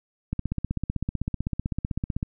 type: click train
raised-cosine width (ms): 5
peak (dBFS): -14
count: 31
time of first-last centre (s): 0.33-2.229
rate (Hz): 15.8
effects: none